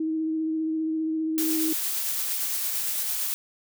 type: tone with vibrato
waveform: sine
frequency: 317.5 Hz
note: D#4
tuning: 35 cents sharp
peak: -24 dBFS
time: 0-1.73 s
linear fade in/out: 5 ms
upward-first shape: sine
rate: 15 Hz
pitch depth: 16 cents each way
type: noise with tremolo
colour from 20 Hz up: blue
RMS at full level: -27 dBFS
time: 1.38-3.34 s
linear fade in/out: 0 ms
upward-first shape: triangle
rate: 8.8 Hz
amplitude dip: 25%
effects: none